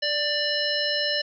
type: harmonic tone with a mistuned harmonic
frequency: 587.3 Hz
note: D5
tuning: in tune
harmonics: 1 / 3 / 5 / 7 / 9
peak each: -29 / -29 / -29 / -29 / -29 dBFS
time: 0.02-1.22 s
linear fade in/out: 10 ms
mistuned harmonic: 3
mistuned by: +18 cents
effects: none